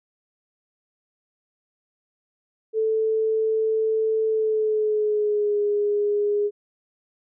sine tone with pitch glide, 440 to 412.9 Hz, A4 to G#4, 0 to -10 cents, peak -19 dBFS, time 2.73-6.51 s, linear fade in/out 50 ms, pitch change -110 cents, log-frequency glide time 4.27-5.59 s, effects none

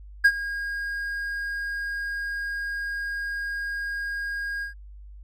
triangle tone with ADSR envelope, 1629 Hz, G#6, 34 cents flat, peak -9 dBFS, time 0.24-4.74 s, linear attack 13 ms, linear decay 58 ms, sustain -17 dB, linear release 120 ms, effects added 50 Hz sine -41 dBFS peak until 5.23 s

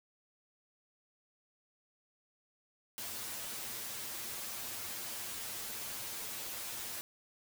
white noise with comb filter, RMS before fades -42 dBFS, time 2.98-7.01 s, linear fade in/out 0 ms, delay 8.7 ms, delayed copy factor +0.95, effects none

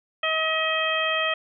harmonic tone, 636 Hz, D#5, 38 cents sharp, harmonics 1 / 2 / 3 / 4 / 5, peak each -28 / -28 / -28 / -28 / -28 dBFS, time 0.23-1.34 s, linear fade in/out 5 ms, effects none

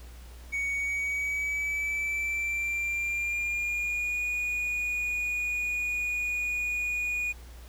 triangle tone with pitch glide, 2238 to 2455 Hz, C#7 to D#7, +16 to -24 cents, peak -26 dBFS, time 0.52-7.33 s, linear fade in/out 20 ms, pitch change +160 cents, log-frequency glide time 0.73-4.22 s, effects added 60 Hz sine -44 dBFS peak until 7.68 s + pink hiss -54 dBFS RMS until 7.68 s

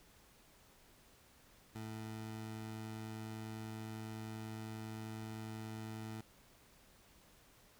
20% pulse tone, 110 Hz, A2, in tune, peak -39 dBFS, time 1.75-6.21 s, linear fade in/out 5 ms, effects pink hiss -65 dBFS RMS until 7.79 s

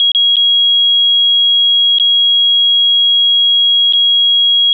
sine tone with dropouts, 3300 Hz, G#7, 12 cents flat, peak -7 dBFS, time 0-4.73 s, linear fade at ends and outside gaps 1 ms, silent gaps 0.118-0.148 / 0.358-0.367 / 1.985-1.998 / 3.925-3.934 s, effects none

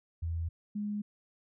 sine tone pair in turn, 83.1 / 207.5 Hz, E2 / G#3, +15 / -1 cents, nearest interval octave + major third, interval 1584 cents, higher second, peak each -31 / -32 dBFS, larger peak first, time 0.22-0.49 / 0.75-1.02 s, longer neither, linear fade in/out 10 ms, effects none

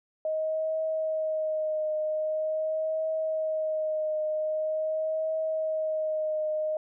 sine tone with vibrato, 626 Hz, D#5, 10 cents sharp, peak -26 dBFS, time 0.25-6.77 s, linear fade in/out 2 ms, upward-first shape triangle, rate 0.44 Hz, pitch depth 27 cents each way, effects none

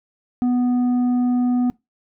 triangle tone with tanh clipping, 246.9 Hz, B3, in tune, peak -17 dBFS, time 0.42-1.7 s, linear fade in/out 0 ms, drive 10 dB, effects noise-tail reverb RT60 0.2 s tail -23 dB re dry

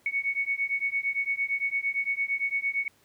sine beating tone pair, 2217 / 2225.8 Hz, C#7 / C#7, 0 / +6 cents, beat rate 8.8 Hz, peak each -29 dBFS, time 0.06-2.88 s, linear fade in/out 2 ms, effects pink hiss -63 dBFS RMS until 3.04 s + high-pass 100 Hz 12 dB/octave

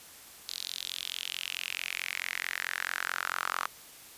sawtooth tone with high-pass filter sweep, 44.57 Hz, F1, 36 cents sharp, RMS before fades -36 dBFS, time 0.48-3.67 s, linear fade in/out 10 ms, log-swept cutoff 4200 to 1200 Hz, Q 4, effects white hiss -51 dBFS RMS until 4.17 s + resampled to 32000 Hz

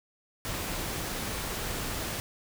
pink noise, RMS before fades -34 dBFS, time 0.45-2.2 s, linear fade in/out 0 ms, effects none

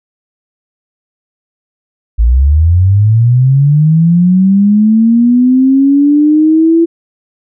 sine linear sweep, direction up, 53.4 to 336.4 Hz, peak -4 dBFS, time 2.18-6.86 s, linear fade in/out 20 ms, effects none

